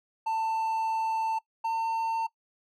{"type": "tone pair in turn", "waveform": "triangle", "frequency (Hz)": [891, 903.4], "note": ["A5", "A5"], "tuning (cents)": [22, 45], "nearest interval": "unison", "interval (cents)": 23, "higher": "second", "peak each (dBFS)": -24, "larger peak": "neither", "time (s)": [[0.26, 1.39], [1.64, 2.27]], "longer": "first", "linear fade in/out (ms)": 10, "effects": ["noise-tail reverb RT60 0.1 s tail -21 dB re dry"]}